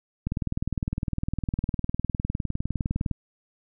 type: click train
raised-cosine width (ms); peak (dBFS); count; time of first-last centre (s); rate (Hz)
5; -14; 57; 0.27-3.113; 19.7
effects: none